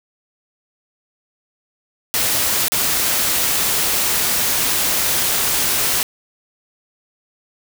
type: noise with dropouts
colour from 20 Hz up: white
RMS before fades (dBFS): -18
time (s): 2.14-6.03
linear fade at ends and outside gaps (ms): 0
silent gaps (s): 2.682-2.72
effects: none